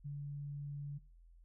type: tone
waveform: sine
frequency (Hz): 143.4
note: D3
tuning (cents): -41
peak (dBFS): -40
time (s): 0.04-0.99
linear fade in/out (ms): 20
effects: noise-tail reverb RT60 0.4 s tail -22 dB re dry + added 42 Hz sine -58 dBFS peak until 1.44 s